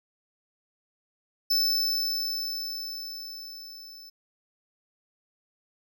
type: tone with level ramp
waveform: square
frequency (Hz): 5274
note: E8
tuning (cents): 0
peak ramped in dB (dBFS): -21 to -45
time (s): 1.5-4.1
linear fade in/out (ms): 10
effects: none